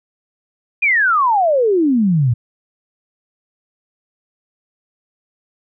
sine exponential sweep, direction down, 2489 to 112.1 Hz, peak -11 dBFS, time 0.82-2.34 s, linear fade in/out 10 ms, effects none

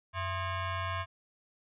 sawtooth ring-modulated tone, 576 Hz, D5, 34 cents flat, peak -25 dBFS, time 0.13-1.06 s, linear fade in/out 50 ms, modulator 484 Hz, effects resampled to 8000 Hz

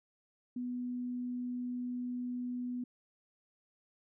sine tone, 246.9 Hz, B3, in tune, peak -35 dBFS, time 0.56-2.84 s, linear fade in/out 5 ms, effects none

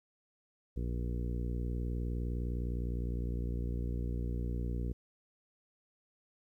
harmonic tone, 59.7 Hz, A#1, 42 cents sharp, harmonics 1 / 2 / 3 / 4 / 5 / 6 / 7 / 8, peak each -34 / -40 / -44 / -46 / -48 / -50 / -51 / -52 dBFS, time 0.76-4.93 s, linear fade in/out 10 ms, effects 12-bit

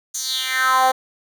10% pulse tone with high-pass filter sweep, 260 Hz, C4, 11 cents flat, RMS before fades -19 dBFS, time 0.14-0.92 s, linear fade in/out 10 ms, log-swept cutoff 6900 to 620 Hz, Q 3.9, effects none

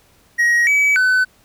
triangle tone with pitch steps, 1891 / 2284 / 1509 Hz, A#6 / D7 / F#6, +24 / -49 / +34 cents, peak -10 dBFS, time 0.38-1.25 s, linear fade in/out 20 ms, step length 290 ms, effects pink hiss -54 dBFS RMS until 1.44 s

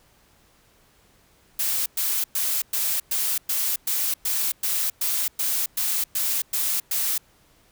blue noise bursts, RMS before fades -24 dBFS, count 15, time 1.59-7.18 s, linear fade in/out 5 ms, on 270 ms, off 110 ms, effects pink hiss -59 dBFS RMS until 7.71 s

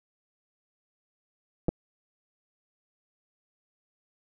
clicks, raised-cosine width 2 ms, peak -13 dBFS, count 2, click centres 1.684 / 1.69 s, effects none

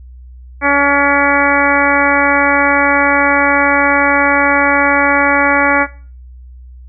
harmonic tone, 283.2 Hz, C#4, 37 cents sharp, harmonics 1 / 2 / 3 / 4 / 5 / 6 / 7 / 8, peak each -17 / -17 / -17 / -17 / -17 / -17 / -17 / -17 dBFS, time 0.61-5.87 s, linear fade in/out 50 ms, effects noise-tail reverb RT60 0.4 s tail -18 dB re dry + added 62 Hz sine -32 dBFS peak until 6.88 s

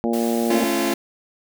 harmonic tone, 116.54 Hz, A#2, in tune, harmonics 2 / 3 / 4 / 5 / 6 / 7, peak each -21 / -25 / -27 / -29 / -31 / -32 dBFS, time 0.04-0.64 s, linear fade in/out 0 ms
white noise, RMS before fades -34 dBFS, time 0.13-0.94 s, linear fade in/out 5 ms
sawtooth chord, A augmented, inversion none, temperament just, 220 / 275 / 343.8 Hz, A3 / C#4 / E#4, 0 / -14 / -27 cents, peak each -22 / -20 / -18 dBFS, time 0.5-0.94 s, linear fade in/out 5 ms
effects none

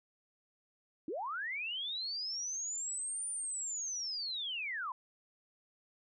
sine linear two-way sweep, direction up then down, 272.5 to 9330 to 961 Hz, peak -36 dBFS, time 1.08-4.92 s, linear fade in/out 2 ms, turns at 3.29 s, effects none

